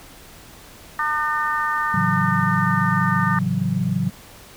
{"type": "harmonic tone", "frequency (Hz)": 302.5, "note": "D#4", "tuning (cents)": -49, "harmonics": [3, 4, 5, 6], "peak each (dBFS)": [-27, -22, -29, -25], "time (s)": [0.99, 3.39], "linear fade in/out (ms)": 2}
{"type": "chord", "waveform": "sine", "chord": "F# minor seventh", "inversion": "first", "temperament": "equal", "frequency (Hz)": [110, 138.59, 164.81, 185], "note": ["A2", "C#3", "E3", "F#3"], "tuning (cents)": [0, 0, 0, 0], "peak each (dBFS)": [-27, -25, -25, -22], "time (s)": [1.94, 4.1], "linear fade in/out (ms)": 5}
{"effects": ["pink hiss -44 dBFS RMS until 4.56 s"]}